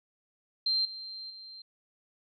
sine tone with level steps, 4152 Hz, C8, 14 cents flat, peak -25 / -39 / -44 dBFS, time 0.66-1.62 s, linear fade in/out 5 ms, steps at 0.85 / 1.3 s, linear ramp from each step 2 ms, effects none

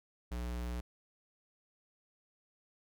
square tone, 60.1 Hz, B1, 46 cents flat, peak -37 dBFS, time 0.31-0.81 s, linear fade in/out 10 ms, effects none

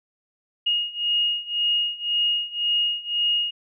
sine beating tone pair, 2863 / 2864.9 Hz, F7 / F7, +42 / +43 cents, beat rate 1.9 Hz, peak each -25 / -23 dBFS, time 0.66-3.51 s, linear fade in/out 10 ms, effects none

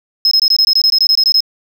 sine tone bursts, 5150 Hz, E8, 41 cents flat, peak -5 dBFS, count 14, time 0.25-1.405 s, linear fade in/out 2 ms, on 63 ms, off 21 ms, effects tanh soft clip ceiling -6 dBFS + 7-bit

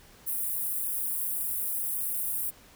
white high-pass noise, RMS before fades -31 dBFS, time 0.26-2.51 s, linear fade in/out 20 ms, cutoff 9300 Hz, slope 48 dB/octave, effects pink hiss -55 dBFS RMS until 2.75 s

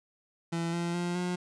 30% pulse tone with pitch steps, 167.7 / 171.32 / 175.02 / 178.8 Hz, E3 / F3 / F3 / F3, +30 / -33 / +4 / +41 cents, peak -27 dBFS, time 0.52-1.36 s, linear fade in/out 10 ms, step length 210 ms, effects resampled to 22050 Hz

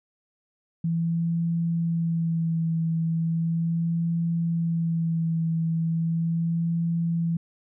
sine tone with vibrato, 165.7 Hz, E3, 9 cents sharp, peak -22 dBFS, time 0.84-7.37 s, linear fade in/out 5 ms, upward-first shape sine, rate 0.37 Hz, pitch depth 22 cents each way, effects none

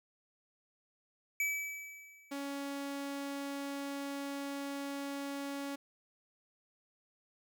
square tone with exponential decay, 2297 Hz, D7, 39 cents flat, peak -30 dBFS, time 1.4-2.55 s, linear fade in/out 2 ms, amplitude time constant 250 ms
sawtooth tone, 279.9 Hz, C#4, 17 cents sharp, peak -34 dBFS, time 2.31-5.76 s, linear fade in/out 10 ms
effects none

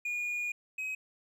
triangle tone pair in turn, 2439 / 2536 Hz, D#7 / D#7, -35 / +32 cents, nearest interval minor second, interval 67 cents, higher second, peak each -30 / -32 dBFS, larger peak first, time 0.05-0.52 / 0.78-0.95 s, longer first, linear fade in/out 5 ms, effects none

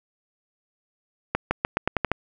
accelerating click train, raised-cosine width 0.5 ms, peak -6 dBFS, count 8, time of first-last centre 1.35-2.116 s, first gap 160 ms, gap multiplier 0.87, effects none

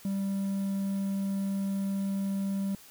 triangle tone with quantisation, 196 Hz, G3, in tune, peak -26 dBFS, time 0.05-2.75 s, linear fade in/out 2 ms, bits 9, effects white hiss -53 dBFS RMS until 2.9 s

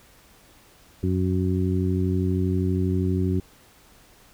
harmonic tone, 92.5 Hz, F#2, in tune, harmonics 1 / 2 / 3 / 4, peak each -23 / -26 / -28 / -29 dBFS, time 1.03-3.4 s, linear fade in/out 5 ms, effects pink hiss -54 dBFS RMS until 4.33 s

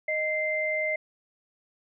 sine tone pair together, 620.6 / 2085 Hz, D#5 / C7, -5 / -7 cents, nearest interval octave + major sixth, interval 2098 cents, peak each -29 / -27 dBFS, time 0.08-0.96 s, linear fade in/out 5 ms, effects none

